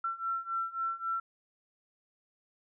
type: beating tone pair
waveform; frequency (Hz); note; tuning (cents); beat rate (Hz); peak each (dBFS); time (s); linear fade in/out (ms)
sine; 1347 / 1350.7; E6 / E6; +37 / +42; 3.7; -36 / -34; 0.04-1.2; 5
effects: none